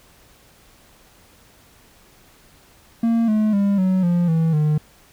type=tone with pitch steps; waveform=triangle; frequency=230 / 214.6 / 200.2 / 186.82 / 174.31 / 162.63 / 151.74 Hz; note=A#3 / A3 / G3 / F#3 / F3 / E3 / D#3; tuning=-23 / -43 / +37 / +17 / -3 / -23 / -43 cents; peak=-13 dBFS; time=3.03-4.78 s; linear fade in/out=5 ms; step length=250 ms; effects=pink hiss -52 dBFS RMS until 5.12 s